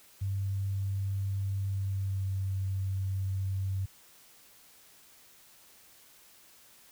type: tone with pitch glide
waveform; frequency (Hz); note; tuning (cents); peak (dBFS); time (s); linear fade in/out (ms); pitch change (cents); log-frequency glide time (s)
sine; 98 to 96.15; G2 to G2; 0 to -33; -29; 0.21-3.86; 10; -33; 1.66-2.41
effects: white hiss -58 dBFS RMS until 6.91 s